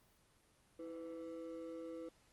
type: ring-modulated tone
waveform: triangle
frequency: 413.7 Hz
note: G#4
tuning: 7 cents flat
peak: -40 dBFS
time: 0.79-2.09 s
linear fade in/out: 5 ms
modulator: 87.4 Hz
effects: pink hiss -71 dBFS RMS until 2.32 s + Opus 24 kbps